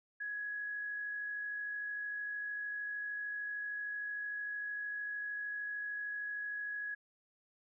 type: tone with amplitude modulation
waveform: sine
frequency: 1674 Hz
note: G#6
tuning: 13 cents sharp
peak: -36 dBFS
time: 0.2-6.95 s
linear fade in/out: 10 ms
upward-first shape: sine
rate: 53.2 Hz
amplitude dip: 30%
effects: none

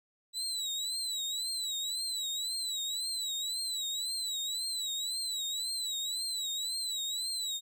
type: tone with vibrato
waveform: 30% pulse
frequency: 3939 Hz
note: B7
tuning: 5 cents flat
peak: -30 dBFS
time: 0.33-7.61 s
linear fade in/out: 50 ms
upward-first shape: triangle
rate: 1.9 Hz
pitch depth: 120 cents each way
effects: none

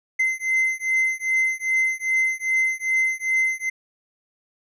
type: beating tone pair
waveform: triangle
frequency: 2065 / 2067.5 Hz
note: C7 / C7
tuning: -23 / -21 cents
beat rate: 2.5 Hz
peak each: -21 dBFS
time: 0.19-3.7 s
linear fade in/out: 10 ms
effects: resampled to 32000 Hz

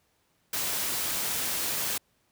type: noise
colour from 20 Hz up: white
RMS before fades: -30 dBFS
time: 0.53-1.98 s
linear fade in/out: 5 ms
effects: pink hiss -70 dBFS RMS until 2.31 s + high-pass 60 Hz 12 dB/octave

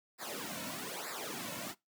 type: noise with flanger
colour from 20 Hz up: pink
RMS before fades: -41 dBFS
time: 0.18-1.75 s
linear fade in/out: 50 ms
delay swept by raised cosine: 0.32 to 2.52 ms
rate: 1.1 Hz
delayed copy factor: -0.9
effects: noise-tail reverb RT60 0.2 s tail -22 dB re dry + high-pass 200 Hz 12 dB/octave

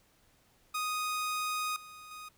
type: tone with level steps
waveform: sawtooth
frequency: 1244.5 Hz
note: D#6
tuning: in tune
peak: -28 / -44 / -40 dBFS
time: 0.74-2.29 s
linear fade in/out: 10 ms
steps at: 1.76 / 2.11 s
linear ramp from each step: 2 ms
effects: pink hiss -67 dBFS RMS until 2.37 s

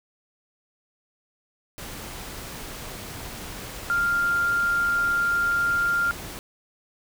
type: tone in noise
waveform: sine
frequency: 1396.9 Hz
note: F6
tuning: in tune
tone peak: -20 dBFS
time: 3.9-6.11 s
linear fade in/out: 0 ms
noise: pink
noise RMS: -37 dBFS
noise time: 1.78-6.39 s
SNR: +14 dB
effects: none

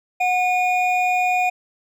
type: tone pair together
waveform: triangle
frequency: 730 / 2444 Hz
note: F#5 / D#7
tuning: -24 / -32 cents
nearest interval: octave + major sixth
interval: 2092 cents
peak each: -16 / -20 dBFS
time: 0.2-1.5 s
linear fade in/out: 10 ms
effects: none

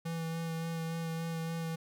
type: tone with vibrato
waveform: square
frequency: 164.5 Hz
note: E3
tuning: 3 cents flat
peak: -35 dBFS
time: 0.05-1.76 s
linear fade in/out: 10 ms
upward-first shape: sine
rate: 3.5 Hz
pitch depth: 15 cents each way
effects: none

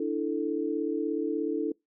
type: chord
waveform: sine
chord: D suspended second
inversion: none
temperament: just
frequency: 293.7 / 330.4 / 440.5 Hz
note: D4 / E4 / A4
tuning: 0 / +4 / +2 cents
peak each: -31 dBFS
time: 0-1.72 s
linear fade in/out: 5 ms
effects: noise-tail reverb RT60 0.2 s tail -26 dB re dry

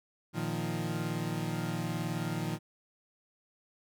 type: chord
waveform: 30% pulse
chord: Bb suspended fourth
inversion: none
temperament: equal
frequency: 116.54 / 155.56 / 174.61 Hz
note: Bb2 / Eb3 / F3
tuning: 0 / 0 / 0 cents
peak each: -35 / -33 / -34 dBFS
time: 0.33-2.59 s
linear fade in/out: 50 ms
effects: none

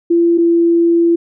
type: tone pair in turn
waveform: sine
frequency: 340 / 338.3 Hz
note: F4 / E4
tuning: -46 / +45 cents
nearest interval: unison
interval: 9 cents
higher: first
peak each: -8 dBFS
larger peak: neither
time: 0.1-0.38 / 0.38-1.16 s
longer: second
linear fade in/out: 10 ms
effects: none

